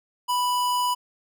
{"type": "tone", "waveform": "square", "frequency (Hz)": 987.8, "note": "B5", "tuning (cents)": 0, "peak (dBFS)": -22, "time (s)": [0.28, 0.95], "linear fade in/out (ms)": 20, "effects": []}